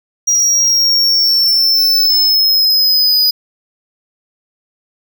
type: exponential sweep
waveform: square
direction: down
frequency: 5730 to 4946 Hz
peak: -9 dBFS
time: 0.27-3.31 s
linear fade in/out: 10 ms
effects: none